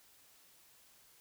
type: silence
effects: white hiss -64 dBFS RMS until 1.2 s